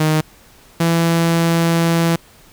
sawtooth tone pair in turn, 155.56 / 167 Hz, D#3 / E3, 0 / +23 cents, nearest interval minor second, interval 123 cents, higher second, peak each -9 dBFS, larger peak neither, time 0-0.21 / 0.8-2.16 s, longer second, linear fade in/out 5 ms, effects pink hiss -47 dBFS RMS until 2.52 s

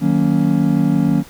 triangle chord, D# minor seventh, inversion none, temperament just, 155.56 / 186.68 / 233.3 / 280 Hz, D#3 / F#3 / A#3 / C#4, 0 / +16 / +2 / +18 cents, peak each -16 dBFS, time 0-1.24 s, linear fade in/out 50 ms, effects pink hiss -42 dBFS RMS until 1.29 s

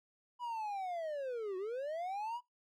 triangle linear two-way sweep, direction down then up, 987.8 to 362.6 to 987.8 Hz, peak -35 dBFS, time 0.39-2.41 s, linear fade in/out 50 ms, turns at 1.57 s, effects noise-tail reverb RT60 0.2 s tail -24 dB re dry

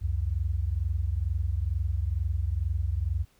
sine tone pair together, 66.3 / 88.5 Hz, C2 / F2, +23 / +23 cents, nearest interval perfect fourth, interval 500 cents, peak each -28 dBFS, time 0.01-3.25 s, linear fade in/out 20 ms, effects pink hiss -65 dBFS RMS until 3.39 s

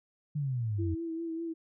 sine exponential sweep, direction down, 152.9 to 85 Hz, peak -29 dBFS, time 0.35-0.95 s, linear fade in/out 10 ms
sine tone with vibrato, 329.6 Hz, E4, in tune, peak -33 dBFS, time 0.78-1.54 s, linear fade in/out 20 ms, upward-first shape sine, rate 5 Hz, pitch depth 32 cents each way
effects none

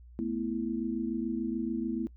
sine chord, A suspended second, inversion none, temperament equal, 220 / 246.9 / 329.6 Hz, A3 / B3 / E4, 0 / 0 / 0 cents, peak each -34 dBFS, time 0.19-2.07 s, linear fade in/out 0 ms, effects noise-tail reverb RT60 0.1 s tail -22 dB re dry + added 60 Hz sine -49 dBFS peak until 2.16 s

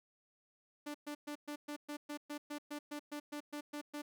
sawtooth tone bursts, 294.2 Hz, D4, 3 cents sharp, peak -37 dBFS, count 16, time 0.86-4.02 s, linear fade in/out 10 ms, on 85 ms, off 120 ms, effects none

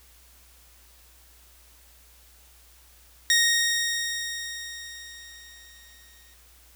15% pulse tone with exponential decay, 1864.7 Hz, A#6, in tune, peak -11 dBFS, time 3.3-6.34 s, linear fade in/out 1 ms, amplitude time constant 660 ms, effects added 60 Hz sine -56 dBFS peak until 6.75 s + white hiss -56 dBFS RMS until 6.75 s

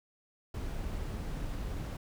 brown noise, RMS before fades -37 dBFS, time 0.54-1.97 s, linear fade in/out 5 ms, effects none

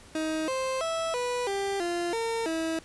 30% pulse tone with pitch steps, 314.8 / 524 / 656 / 491.2 / 395.8 / 346.5 / 456.8 / 324.3 Hz, D#4 / C5 / E5 / B4 / G4 / F4 / A#4 / E4, +20 / +2 / -9 / -9 / +17 / -14 / -35 / -28 cents, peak -25 dBFS, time 0.15-2.79 s, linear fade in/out 2 ms, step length 330 ms, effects pink hiss -52 dBFS RMS until 2.84 s + resampled to 24000 Hz

